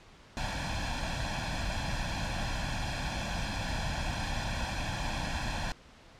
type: noise with comb filter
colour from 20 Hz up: pink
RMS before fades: -33 dBFS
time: 0.37-5.72 s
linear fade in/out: 0 ms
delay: 1.2 ms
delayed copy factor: +0.85
effects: pink hiss -55 dBFS RMS until 6.19 s + low-pass 5000 Hz 12 dB/octave